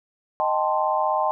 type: chord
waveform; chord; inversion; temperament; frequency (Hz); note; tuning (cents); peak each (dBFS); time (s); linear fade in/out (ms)
sine; A half-diminished seventh; second; equal; 622.3 / 784 / 880 / 1046.5; Eb5 / G5 / A5 / C6; 0 / 0 / 0 / 0; -25; 0.4-1.31; 0
effects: none